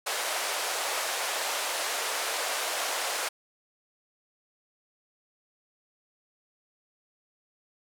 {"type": "band-pass noise", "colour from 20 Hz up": "pink", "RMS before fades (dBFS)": -31, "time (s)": [0.06, 3.29], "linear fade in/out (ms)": 10, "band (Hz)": [530, 12000], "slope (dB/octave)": 24, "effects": []}